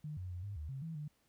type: tone with pitch steps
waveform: sine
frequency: 151.1 / 91.6 / 89.3 / 101.3 / 76.1 / 134.4 / 162.7 / 149.6 Hz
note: D3 / F#2 / F2 / G#2 / D#2 / C3 / E3 / D3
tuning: +50 / -17 / +39 / -43 / -38 / +47 / -22 / +32 cents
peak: -40 dBFS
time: 0.04-1.08 s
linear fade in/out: 5 ms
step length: 130 ms
effects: pink hiss -75 dBFS RMS until 1.28 s